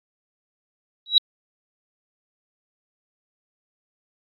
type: tone with exponential growth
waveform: sine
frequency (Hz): 3881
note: B7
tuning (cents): -31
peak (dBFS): -7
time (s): 1.06-1.18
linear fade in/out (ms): 1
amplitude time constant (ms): 25
effects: AAC 48 kbps